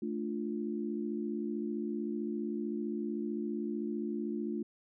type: chord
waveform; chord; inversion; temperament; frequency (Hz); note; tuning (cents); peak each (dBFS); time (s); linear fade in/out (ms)
sine; D minor; second; equal; 220 / 293.7 / 349.2; A3 / D4 / F4; 0 / 0 / 0; -36 / -39 / -38; 0.02-4.63; 5
effects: none